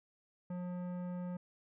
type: tone with tanh clipping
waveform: sine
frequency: 178.9 Hz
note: F3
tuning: 42 cents sharp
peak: -40 dBFS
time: 0.5-1.37 s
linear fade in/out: 5 ms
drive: 14 dB
effects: none